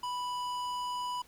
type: tone with tanh clipping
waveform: sine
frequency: 987.8 Hz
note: B5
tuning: in tune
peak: -35 dBFS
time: 0.03-1.22 s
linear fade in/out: 5 ms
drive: 16 dB
effects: pink hiss -60 dBFS RMS until 1.27 s